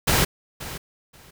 pink noise with echo, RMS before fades -19 dBFS, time 0.07-0.25 s, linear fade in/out 10 ms, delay 530 ms, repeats 2, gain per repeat -15 dB, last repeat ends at 1.31 s, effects none

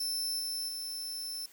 sawtooth tone with level steps, 5310 Hz, E8, 12 cents sharp, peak -29 / -31 / -34 dBFS, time 0-1.46 s, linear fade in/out 5 ms, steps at 0.39 / 0.68 s, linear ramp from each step 10 ms, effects white hiss -58 dBFS RMS until 1.52 s + high-pass 150 Hz 12 dB/octave

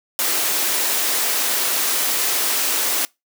white high-pass noise, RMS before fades -20 dBFS, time 0.19-3.05 s, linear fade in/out 0 ms, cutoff 260 Hz, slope 24 dB/octave, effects noise-tail reverb RT60 0.2 s tail -24 dB re dry

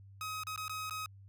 sawtooth tone with dropouts, 1266 Hz, D#6, 30 cents sharp, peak -34 dBFS, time 0.21-1.06 s, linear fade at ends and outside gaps 1 ms, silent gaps 0.435-0.469 / 0.561-0.576 / 0.681-0.695 / 0.897-0.908 s, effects added 98 Hz sine -52 dBFS peak until 1.28 s

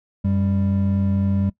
triangle tone pair together, 93.07 / 197.2 Hz, F#2 / G3, +11 / +11 cents, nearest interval octave + minor second, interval 1300 cents, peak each -18 dBFS, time 0.24-1.5 s, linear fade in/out 10 ms, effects noise-tail reverb RT60 0.1 s tail -20 dB re dry

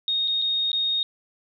sine tone with dropouts, 3717 Hz, A#7, 6 cents flat, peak -21 dBFS, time 0.08-1.03 s, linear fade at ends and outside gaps 1 ms, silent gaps 0.276-0.28 / 0.417-0.421 / 0.717-0.73 s, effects none

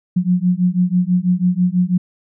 sine beating tone pair, 177 / 183.1 Hz, F3 / F#3, +23 / -18 cents, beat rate 6.1 Hz, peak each -16 dBFS, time 0.16-1.98 s, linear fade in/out 10 ms, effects none

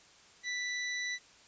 sawtooth tone, 1975.5 Hz, B6, in tune, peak -30 dBFS, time 0.43-1.19 s, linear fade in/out 50 ms, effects white hiss -59 dBFS RMS until 1.47 s + resampled to 16000 Hz

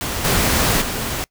pink noise with level steps, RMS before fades -24 / -17 / -24 dBFS, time 0.01-1.24 s, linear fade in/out 0 ms, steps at 0.24 / 0.81 s, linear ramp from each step 10 ms, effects noise-tail reverb RT60 0.1 s tail -24 dB re dry

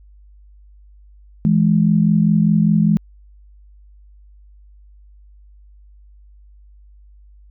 sine tone pair together, 164.81 / 209.8 Hz, E3 / G#3, 0 / +18 cents, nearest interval major third, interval 418 cents, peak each -14 dBFS, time 1.45-2.97 s, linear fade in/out 0 ms, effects added 50 Hz sine -43 dBFS peak until 7.5 s

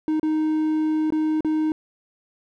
triangle tone with dropouts, 311.1 Hz, D#4, in tune, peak -17 dBFS, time 0.08-1.72 s, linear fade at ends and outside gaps 1 ms, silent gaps 0.197-0.23 / 1.104-1.123 / 1.407-1.447 s, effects none

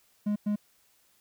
triangle tone bursts at uneven times, 207.7 Hz, G#3, in tune, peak -23 dBFS, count 2, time 0.26-0.36 / 0.46-0.56 s, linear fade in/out 10 ms, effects white hiss -66 dBFS RMS until 1.2 s

